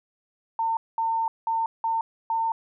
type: tone bursts at uneven times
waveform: sine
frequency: 905 Hz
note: A5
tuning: 48 cents sharp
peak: -22 dBFS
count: 5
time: 0.59-0.77 / 0.98-1.28 / 1.47-1.66 / 1.84-2.01 / 2.3-2.52 s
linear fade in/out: 2 ms
effects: none